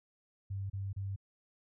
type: tone bursts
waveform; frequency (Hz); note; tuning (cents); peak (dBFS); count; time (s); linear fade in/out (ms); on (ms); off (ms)
sine; 98; G2; 0; -35; 3; 0.5-1.162; 10; 200; 31
effects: none